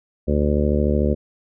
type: harmonic tone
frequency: 73.42 Hz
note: D2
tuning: in tune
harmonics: 1 / 2 / 3 / 4 / 5 / 6 / 7 / 8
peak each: -20 / -26 / -22 / -29 / -25 / -28 / -26 / -29 dBFS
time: 0.27-1.15 s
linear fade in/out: 20 ms
effects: none